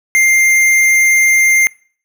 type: tone with hard clipping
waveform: sine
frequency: 2103 Hz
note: C7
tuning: 8 cents sharp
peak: -9 dBFS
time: 0.15-1.67 s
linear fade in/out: 0 ms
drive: 15 dB
effects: noise-tail reverb RT60 0.5 s tail -25 dB re dry